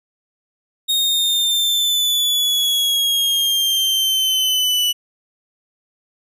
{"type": "exponential sweep", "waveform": "40% pulse", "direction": "down", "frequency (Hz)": [3729, 2956], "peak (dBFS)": -14, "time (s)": [0.88, 4.93], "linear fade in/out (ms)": 20, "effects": []}